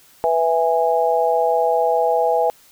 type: chord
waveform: sine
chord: E major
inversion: second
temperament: just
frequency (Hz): 494.4 / 659.3 / 824.1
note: B4 / E5 / G#5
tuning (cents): +2 / 0 / -14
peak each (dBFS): -19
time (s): 0.24-2.5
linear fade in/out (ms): 0
effects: white hiss -51 dBFS RMS until 2.71 s